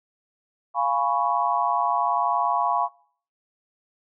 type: chord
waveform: sine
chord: C# dominant seventh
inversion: first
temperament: equal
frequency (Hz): 698.5 / 830.6 / 987.8 / 1108.7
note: E#5 / G#5 / B5 / C#6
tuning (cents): 0 / 0 / 0 / 0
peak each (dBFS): -26 / -26 / -25 / -25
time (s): 0.74-2.89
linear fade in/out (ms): 50
effects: noise-tail reverb RT60 0.5 s tail -21 dB re dry